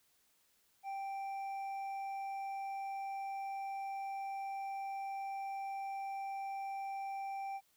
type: tone with hard clipping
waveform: triangle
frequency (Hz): 784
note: G5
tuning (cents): 0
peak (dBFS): -40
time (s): 0.83-7.61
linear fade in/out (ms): 50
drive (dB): 8
effects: white hiss -73 dBFS RMS until 7.76 s